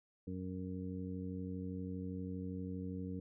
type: harmonic tone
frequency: 92.5 Hz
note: F#2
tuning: in tune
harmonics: 1 / 2 / 3 / 4 / 5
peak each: -45 / -43 / -45 / -59 / -50 dBFS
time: 0.27-3.2 s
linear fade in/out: 5 ms
effects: none